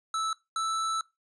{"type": "tone pair in turn", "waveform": "square", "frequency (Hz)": [1312, 1318.1], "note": ["E6", "E6"], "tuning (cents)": [-9, -1], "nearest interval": "unison", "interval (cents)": 8, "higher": "second", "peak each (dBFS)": -28, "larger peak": "neither", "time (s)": [[0.14, 0.33], [0.56, 1.01]], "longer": "second", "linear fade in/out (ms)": 2, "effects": ["noise-tail reverb RT60 0.2 s tail -20 dB re dry", "resampled to 22050 Hz"]}